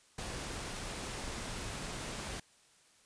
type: noise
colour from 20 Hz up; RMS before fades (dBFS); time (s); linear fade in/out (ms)
pink; -41; 0.18-2.4; 5
effects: white hiss -65 dBFS RMS until 3.05 s + resampled to 22050 Hz